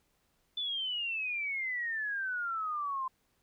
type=exponential sweep; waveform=sine; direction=down; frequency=3520 to 1030 Hz; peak=-32 dBFS; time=0.57-3.08 s; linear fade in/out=5 ms; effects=pink hiss -74 dBFS RMS until 3.42 s